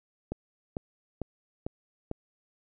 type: click train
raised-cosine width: 2 ms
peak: -19 dBFS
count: 5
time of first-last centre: 0.32-2.114 s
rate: 2.23 Hz
effects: none